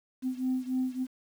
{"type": "beating tone pair", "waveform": "sine", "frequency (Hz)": [255.7, 259.2], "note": ["C4", "C4"], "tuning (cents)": [-40, -16], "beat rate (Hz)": 3.5, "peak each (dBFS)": [-29, -31], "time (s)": [0.22, 1.07], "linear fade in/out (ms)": 50, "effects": ["tanh soft clip ceiling -22 dBFS", "9-bit"]}